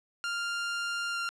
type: tone with pitch glide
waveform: sawtooth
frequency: 1396.9 to 1387.3 Hz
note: F6 to F6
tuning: 0 to -12 cents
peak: -27 dBFS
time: 0.24-1.29 s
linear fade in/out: 0 ms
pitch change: -12 cents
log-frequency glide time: 1.11-1.18 s
effects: low-pass 7000 Hz 12 dB/octave